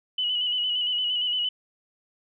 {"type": "tone with vibrato", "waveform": "sine", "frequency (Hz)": 2960, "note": "F#7", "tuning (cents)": 0, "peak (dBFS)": -23, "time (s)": [0.18, 1.49], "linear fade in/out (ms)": 5, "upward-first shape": "square", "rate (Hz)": 8.7, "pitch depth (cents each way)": 32, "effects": []}